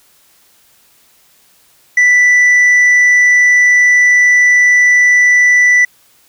sine tone with tanh clipping, 1975.5 Hz, B6, in tune, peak -6 dBFS, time 1.97-5.85 s, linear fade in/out 5 ms, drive 3 dB, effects white hiss -50 dBFS RMS until 6.28 s

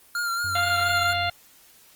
square tone with vibrato, 1396.9 Hz, F6, in tune, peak -25 dBFS, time 0.15-1.13 s, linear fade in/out 2 ms, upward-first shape sine, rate 4.3 Hz, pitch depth 37 cents each way
triangle tone, 92.5 Hz, F#2, in tune, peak -32 dBFS, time 0.44-1.3 s, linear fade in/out 5 ms
harmonic tone, 698.5 Hz, F5, in tune, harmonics 1 / 2 / 3 / 4 / 5 / 6, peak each -26 / -29 / -31 / -32 / -33 / -34 dBFS, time 0.55-1.3 s, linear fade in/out 5 ms
effects white hiss -54 dBFS RMS until 1.95 s + Opus 24 kbps

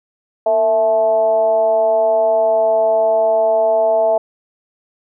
sine tone with frequency modulation, 659.3 Hz, E5, in tune, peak -11 dBFS, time 0.46-4.18 s, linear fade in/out 5 ms, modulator 209 Hz, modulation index 0.59, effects none

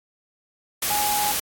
sine tone in noise, 830.6 Hz, G#5, in tune, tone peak -23 dBFS, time 0.9-1.32 s, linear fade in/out 5 ms, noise white, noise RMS -24 dBFS, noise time 0.82-1.4 s, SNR -2 dB, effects AAC 64 kbps

